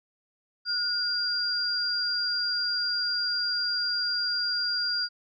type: tone pair together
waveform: sine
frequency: 1444 / 4776 Hz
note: F#6 / D8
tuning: -43 / +28 cents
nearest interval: octave + major sixth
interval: 2071 cents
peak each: -32 / -26 dBFS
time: 0.65-5.09 s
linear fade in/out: 50 ms
effects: none